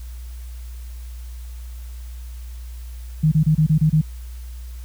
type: tone bursts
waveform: sine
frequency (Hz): 155.56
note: D#3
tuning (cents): 0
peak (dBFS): -12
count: 7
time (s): 3.23-4.015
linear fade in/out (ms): 10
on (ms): 89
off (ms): 27
effects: added 60 Hz sine -31 dBFS peak until 4.84 s + white hiss -50 dBFS RMS until 4.84 s